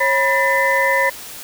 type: tone cluster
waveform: sine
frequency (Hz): 545 / 976 / 1786 / 2026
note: C#5 / B5 / A6 / B6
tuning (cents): -29 / -21 / +25 / +44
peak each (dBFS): -19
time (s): 0-1.1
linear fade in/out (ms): 10
effects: white hiss -34 dBFS RMS until 1.43 s